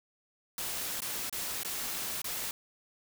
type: noise with dropouts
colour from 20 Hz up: white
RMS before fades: -36 dBFS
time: 0.58-2.51 s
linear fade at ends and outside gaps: 2 ms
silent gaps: 1.005-1.019 / 1.297-1.326 / 1.633-1.648 / 2.218-2.243 s
effects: none